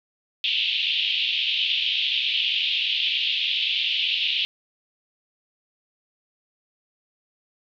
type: band-pass noise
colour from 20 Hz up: white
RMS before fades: -24 dBFS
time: 0.44-4.45 s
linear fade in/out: 0 ms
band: 2700 to 3500 Hz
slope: 48 dB/octave
effects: none